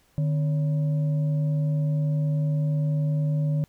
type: tone with frequency modulation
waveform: sine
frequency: 150.7 Hz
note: D3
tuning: 45 cents sharp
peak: -21 dBFS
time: 0.18-3.64 s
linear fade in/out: 0 ms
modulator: 412 Hz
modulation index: 0.27
effects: pink hiss -63 dBFS RMS until 3.68 s